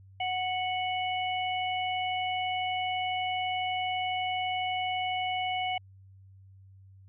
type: harmonic tone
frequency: 738 Hz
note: F#5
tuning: 5 cents flat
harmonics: 1 / 3 / 4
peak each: -30 / -35 / -36 dBFS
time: 0.2-5.78 s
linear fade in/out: 5 ms
effects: added 96 Hz sine -51 dBFS peak until 7.08 s